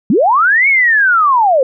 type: linear two-way sweep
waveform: sine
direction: up then down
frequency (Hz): 171.5 to 2245 to 496.7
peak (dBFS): -7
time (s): 0.1-1.63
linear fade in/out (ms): 2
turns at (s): 0.68
effects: none